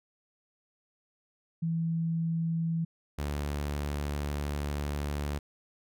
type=tone pair in turn; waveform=sine / sawtooth; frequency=164.81 / 72.68 Hz; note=E3 / D2; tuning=0 / -17 cents; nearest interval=octave + major second; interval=1417 cents; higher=first; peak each=-27 dBFS; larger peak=neither; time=1.62-2.85 / 3.18-5.39 s; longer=second; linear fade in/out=10 ms; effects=none